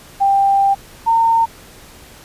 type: tone pair in turn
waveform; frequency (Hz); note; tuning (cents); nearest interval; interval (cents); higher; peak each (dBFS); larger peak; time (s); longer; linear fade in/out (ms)
sine; 790 / 912.6; G5 / A#5; +13 / -37; major second; 250; second; -10; neither; 0.2-0.75 / 1.06-1.46; first; 20
effects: pink hiss -41 dBFS RMS until 2.24 s + resampled to 32000 Hz